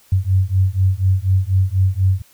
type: beating tone pair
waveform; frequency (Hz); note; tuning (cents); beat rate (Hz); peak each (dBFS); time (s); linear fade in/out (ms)
sine; 92.7 / 96.8; F#2 / G2; +4 / -21; 4.1; -16; 0.12-2.22; 5
effects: white hiss -52 dBFS RMS until 2.33 s